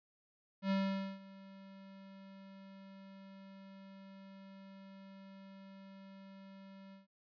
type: tone with ADSR envelope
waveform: square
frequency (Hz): 194.1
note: G3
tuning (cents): -17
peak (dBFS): -31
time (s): 0.62-7.07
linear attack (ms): 86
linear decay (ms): 480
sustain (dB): -22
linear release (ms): 140
effects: resampled to 11025 Hz